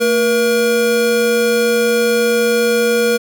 square tone pair together, 225.8 / 476.9 Hz, A3 / A#4, +45 / +39 cents, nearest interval octave + minor second, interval 1294 cents, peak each -21 / -13 dBFS, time 0-3.18 s, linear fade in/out 20 ms, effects none

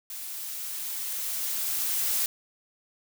blue noise with level ramp, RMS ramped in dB -38 to -26 dBFS, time 0.1-2.26 s, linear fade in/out 2 ms, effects none

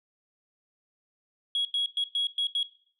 sine tone bursts at uneven times, 3322 Hz, G#7, in tune, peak -23 dBFS, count 6, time 1.55-1.65 / 1.74-1.86 / 1.97-2.04 / 2.15-2.27 / 2.38-2.47 / 2.55-2.63 s, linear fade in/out 2 ms, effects noise-tail reverb RT60 0.6 s tail -18 dB re dry + tanh soft clip ceiling -21 dBFS

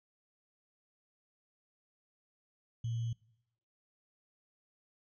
sine tone with sample-and-hold, 115.7 Hz, A#2, 13 cents flat, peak -33 dBFS, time 2.84-3.13 s, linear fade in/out 5 ms, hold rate 3150 Hz, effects noise-tail reverb RT60 0.8 s tail -23 dB re dry + resampled to 16000 Hz

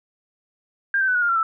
sine tone with pitch steps, 1600 / 1550 / 1501.5 / 1454.5 / 1409.1 / 1365 / 1322.3 Hz, G6 / G6 / F#6 / F#6 / F6 / F6 / E6, +35 / -20 / +25 / -30 / +15 / -40 / +5 cents, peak -17 dBFS, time 0.94-1.43 s, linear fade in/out 2 ms, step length 70 ms, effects none

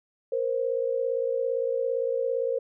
sine tone pair together, 470 / 527.6 Hz, A#4 / C5, +14 / +14 cents, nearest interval major second, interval 200 cents, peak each -27 dBFS, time 0.32-2.59 s, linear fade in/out 5 ms, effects none

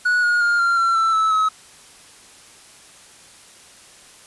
triangle tone with pitch steps, 1466 / 1438.3 / 1411.2 / 1384.5 / 1358.4 / 1332.7 / 1307.6 / 1282.9 Hz, F#6 / F#6 / F6 / F6 / F6 / E6 / E6 / E6, -16 / -49 / +18 / -15 / -48 / +19 / -14 / -47 cents, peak -13 dBFS, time 0.05-1.49 s, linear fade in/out 10 ms, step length 180 ms, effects white hiss -46 dBFS RMS until 4.26 s + resampled to 24000 Hz

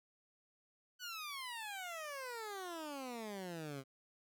15% pulse exponential sweep, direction down, 1511 to 130.81 Hz, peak -37 dBFS, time 0.99-3.84 s, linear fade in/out 50 ms, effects none

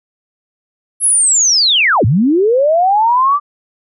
sine linear two-way sweep, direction down then up, 11010 to 92.5 to 1188 Hz, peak -8 dBFS, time 1-3.4 s, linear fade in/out 50 ms, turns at 2.05 s, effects none

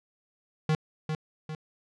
square tone with echo, 155.56 Hz, D#3, in tune, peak -23 dBFS, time 0.69-0.75 s, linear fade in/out 2 ms, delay 400 ms, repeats 2, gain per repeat -6 dB, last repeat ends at 1.55 s, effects low-pass 5000 Hz 12 dB/octave

